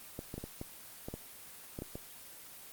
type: clicks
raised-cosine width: 2 ms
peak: -26 dBFS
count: 10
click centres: 0.191 / 0.341 / 0.38 / 0.44 / 0.614 / 1.085 / 1.14 / 1.789 / 1.821 / 1.955 s
effects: white hiss -51 dBFS RMS until 2.72 s + Opus 24 kbps